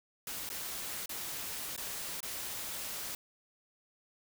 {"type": "noise with dropouts", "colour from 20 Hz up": "white", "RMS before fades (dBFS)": -40, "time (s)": [0.27, 3.15], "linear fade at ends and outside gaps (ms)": 2, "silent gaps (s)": [[0.491, 0.5], [1.059, 1.093], [1.764, 1.777], [2.205, 2.229]], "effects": []}